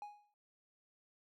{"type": "tone with exponential decay", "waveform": "triangle", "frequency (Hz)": 829, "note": "G#5", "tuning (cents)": -3, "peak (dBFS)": -40, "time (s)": [0.02, 0.34], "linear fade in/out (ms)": 1, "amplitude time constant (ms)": 69, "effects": []}